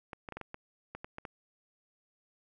clicks, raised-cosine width 0.5 ms, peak -26 dBFS, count 10, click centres 0.132 / 0.288 / 0.323 / 0.37 / 0.413 / 0.544 / 0.95 / 1.045 / 1.184 / 1.252 s, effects none

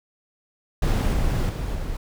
brown noise with level steps, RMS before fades -20 / -22 / -27 / -29 dBFS, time 0.82-1.97 s, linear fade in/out 5 ms, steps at 1.13 / 1.49 / 1.75 s, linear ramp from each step 2 ms, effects none

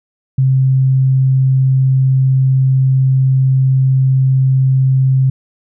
sine tone, 132.2 Hz, C3, 18 cents sharp, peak -8 dBFS, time 0.38-5.3 s, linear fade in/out 5 ms, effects none

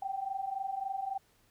sine tone pair together, 760.4 / 784 Hz, F#5 / G5, +47 / 0 cents, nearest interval minor second, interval 53 cents, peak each -38 / -35 dBFS, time 0.02-1.18 s, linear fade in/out 5 ms, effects pink hiss -68 dBFS RMS until 1.5 s

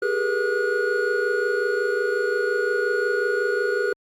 triangle tone cluster, 397.5 / 423.1 / 482.5 / 1448 Hz, G4 / G#4 / B4 / F#6, +24 / +32 / -40 / -38 cents, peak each -24 dBFS, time 0.02-3.93 s, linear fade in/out 5 ms, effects Opus 48 kbps

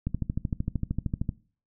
click train, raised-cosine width 5 ms, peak -15 dBFS, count 17, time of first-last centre 0.07-1.291 s, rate 13.1 Hz, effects noise-tail reverb RT60 0.4 s tail -20 dB re dry

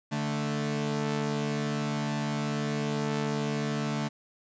sawtooth tone pair together, 146.83 / 220 Hz, D3 / A3, 0 / 0 cents, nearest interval perfect fifth, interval 700 cents, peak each -27 dBFS, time 0.11-4.09 s, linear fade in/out 20 ms, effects resampled to 16000 Hz + 9-bit

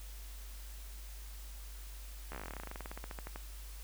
slowing click train, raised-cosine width 0.5 ms, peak -28 dBFS, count 27, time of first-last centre 2.32-3.359 s, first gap 13 ms, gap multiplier 1.08, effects added 50 Hz sine -45 dBFS peak until 3.83 s + white hiss -55 dBFS RMS until 3.83 s

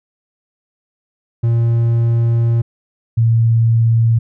triangle / sine tone pair in turn, 116.54 / 114.6 Hz, A#2 / A#2, 0 / -29 cents, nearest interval unison, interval 29 cents, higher first, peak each -9 dBFS, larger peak neither, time 1.43-2.62 / 3.17-4.19 s, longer first, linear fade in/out 10 ms, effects none

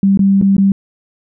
sine tone with dropouts, 196 Hz, G3, in tune, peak -7 dBFS, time 0.03-0.72 s, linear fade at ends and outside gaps 2 ms, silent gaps 0.174-0.192 / 0.414-0.423 / 0.567-0.581 s, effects none

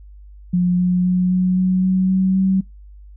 sine tone with pitch steps, 178.4 / 180.06 / 181.73 / 183.42 / 185.12 / 186.84 / 188.57 / 190.32 Hz, F3 / F#3 / F#3 / F#3 / F#3 / F#3 / F#3 / F#3, +37 / -47 / -31 / -15 / +1 / +17 / +33 / +49 cents, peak -13 dBFS, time 0.53-2.61 s, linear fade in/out 10 ms, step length 260 ms, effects noise-tail reverb RT60 0.2 s tail -26 dB re dry + added 50 Hz sine -38 dBFS peak until 3.16 s

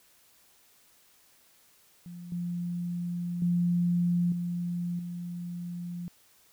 sine tone with level steps, 174.61 Hz, F3, in tune, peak -40 / -30 / -23 / -29 / -34 dBFS, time 2.06-6.08 s, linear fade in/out 0 ms, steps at 2.32 / 3.42 / 4.32 / 4.99 s, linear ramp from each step 2 ms, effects white hiss -62 dBFS RMS until 6.52 s

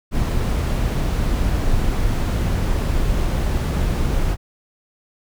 brown noise, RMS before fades -19 dBFS, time 0.11-4.37 s, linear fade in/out 50 ms, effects none

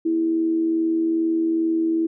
sine tone with amplitude modulation, 327.1 Hz, E4, 13 cents flat, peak -16 dBFS, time 0.05-2.07 s, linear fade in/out 10 ms, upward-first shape sine, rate 82.4 Hz, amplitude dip 40%, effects none

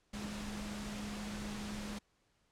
sine tone in noise, 207.7 Hz, G#3, in tune, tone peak -42 dBFS, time 0.13-1.99 s, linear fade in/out 10 ms, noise pink, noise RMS -45 dBFS, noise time 0.13-1.99 s, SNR 0 dB, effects pink hiss -75 dBFS RMS until 2.51 s + low-pass 8000 Hz 12 dB/octave

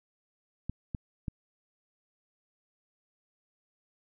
clicks, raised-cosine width 5 ms, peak -21 dBFS, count 3, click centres 0.696 / 0.948 / 1.282 s, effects none

